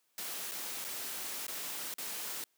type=noise with dropouts; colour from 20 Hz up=white; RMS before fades=-40 dBFS; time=0.18-2.44 s; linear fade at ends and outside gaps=1 ms; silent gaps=0.513-0.518 / 0.843-0.848 / 1.467-1.481 / 1.94-1.983 s; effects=white hiss -75 dBFS RMS until 2.57 s + high-pass 200 Hz 12 dB/octave